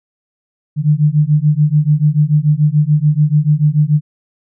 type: beating tone pair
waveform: sine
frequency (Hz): 146.83 / 153.73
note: D3 / D#3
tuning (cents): 0 / -21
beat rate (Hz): 6.9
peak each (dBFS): -12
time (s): 0.76-4.01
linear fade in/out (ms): 50
effects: none

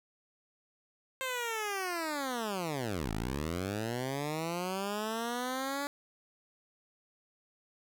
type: linear two-way sweep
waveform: 10% pulse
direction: down then up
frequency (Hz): 530 to 49.75 to 287.5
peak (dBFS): -25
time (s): 1.21-5.87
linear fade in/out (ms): 0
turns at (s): 3.12
effects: none

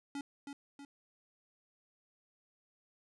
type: tone with echo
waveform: square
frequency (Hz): 281.7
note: C#4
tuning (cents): +28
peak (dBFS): -39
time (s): 0.15-0.21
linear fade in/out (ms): 2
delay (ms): 320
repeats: 2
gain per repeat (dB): -5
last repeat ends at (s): 0.85
effects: resampled to 24000 Hz

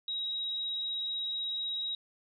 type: tone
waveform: sine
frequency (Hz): 3821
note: A#7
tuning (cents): +42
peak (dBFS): -32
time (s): 0.08-1.95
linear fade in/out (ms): 2
effects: none

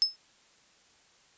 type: tone with exponential decay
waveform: sine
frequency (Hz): 5220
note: E8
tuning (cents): -18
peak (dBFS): -17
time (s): 0.02-0.16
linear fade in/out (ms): 0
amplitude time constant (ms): 30
effects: white hiss -62 dBFS RMS until 1.37 s + resampled to 16000 Hz

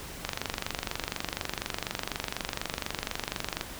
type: click train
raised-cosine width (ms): 0.2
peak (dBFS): -12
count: 82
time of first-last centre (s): 0.25-3.611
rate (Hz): 24.1
effects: pink hiss -42 dBFS RMS until 3.79 s

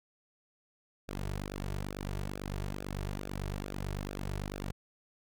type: tone with flanger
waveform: sawtooth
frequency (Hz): 49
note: G1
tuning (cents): 0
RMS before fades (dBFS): -38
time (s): 1.08-4.72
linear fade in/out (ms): 10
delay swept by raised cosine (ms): 0.96 to 3.96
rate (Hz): 2.3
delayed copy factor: -0.8
effects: none

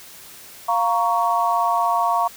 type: chord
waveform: sine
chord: Bb minor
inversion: second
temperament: equal with one note detuned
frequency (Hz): 698.5 / 932.3 / 1115.8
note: F5 / Bb5 / Db6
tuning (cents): 0 / 0 / +11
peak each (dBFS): -21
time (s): 0.68-2.28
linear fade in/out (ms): 10
effects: white hiss -42 dBFS RMS until 2.36 s

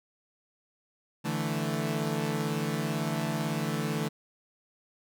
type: chord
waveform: sawtooth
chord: D suspended second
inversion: none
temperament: equal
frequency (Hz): 146.83 / 164.81 / 220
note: D3 / E3 / A3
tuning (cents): 0 / 0 / 0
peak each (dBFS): -29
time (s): 1.24-4.09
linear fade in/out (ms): 20
effects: none

